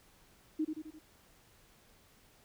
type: tone with echo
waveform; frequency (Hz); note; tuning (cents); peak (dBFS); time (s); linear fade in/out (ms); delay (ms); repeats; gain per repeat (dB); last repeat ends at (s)
sine; 311.1; D#4; 0; -29; 0.59-0.65; 10; 86; 4; -5; 0.994
effects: pink hiss -64 dBFS RMS until 2.44 s